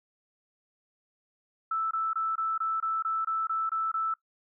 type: tone bursts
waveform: sine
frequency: 1318.5 Hz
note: E6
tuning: in tune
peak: -26 dBFS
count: 11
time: 1.71-4.14 s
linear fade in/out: 5 ms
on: 200 ms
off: 23 ms
effects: noise-tail reverb RT60 0.1 s tail -19 dB re dry